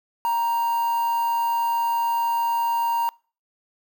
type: tone with quantisation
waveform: triangle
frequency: 932.3 Hz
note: A#5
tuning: in tune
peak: -18 dBFS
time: 0.25-3.09 s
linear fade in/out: 0 ms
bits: 6
effects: noise-tail reverb RT60 0.4 s tail -26 dB re dry